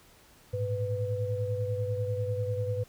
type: tone cluster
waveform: sine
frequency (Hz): 103.8 / 113.9 / 498.6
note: G#2 / A#2 / B4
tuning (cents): 0 / -40 / +16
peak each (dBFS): -31 / -36 / -32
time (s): 0.53-2.84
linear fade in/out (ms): 10
effects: pink hiss -58 dBFS RMS until 2.88 s